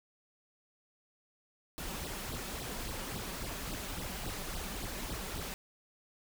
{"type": "noise with flanger", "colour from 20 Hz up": "pink", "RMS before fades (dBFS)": -40, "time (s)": [1.78, 5.54], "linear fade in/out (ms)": 0, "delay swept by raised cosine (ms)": [0.22, 5.32], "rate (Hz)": 3.6, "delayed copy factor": 0.85, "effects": []}